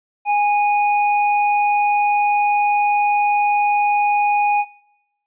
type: tone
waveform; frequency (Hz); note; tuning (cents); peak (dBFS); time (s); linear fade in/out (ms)
square; 825; G#5; -12; -15; 0.25-4.65; 50
effects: noise-tail reverb RT60 1.0 s tail -23 dB re dry + resampled to 8000 Hz